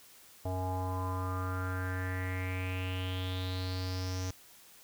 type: tone with low-pass filter sweep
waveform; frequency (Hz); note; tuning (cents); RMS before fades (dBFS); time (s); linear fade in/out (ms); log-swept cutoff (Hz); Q
square; 92.5; F#2; 0; -35; 0.45-4.31; 5; 730 to 6100; 6.2
effects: white hiss -57 dBFS RMS until 4.83 s